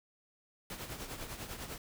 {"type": "noise with tremolo", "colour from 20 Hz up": "pink", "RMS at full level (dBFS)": -41, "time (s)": [0.7, 1.78], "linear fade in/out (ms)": 2, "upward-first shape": "triangle", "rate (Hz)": 10, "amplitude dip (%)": 65, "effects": []}